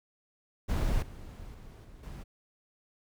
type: noise with level steps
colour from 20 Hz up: brown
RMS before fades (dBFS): -29 / -45 / -48 / -51 / -42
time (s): 0.68-2.24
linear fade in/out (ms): 20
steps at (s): 1.02 / 1.54 / 1.84 / 2.03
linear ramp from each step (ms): 5
effects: none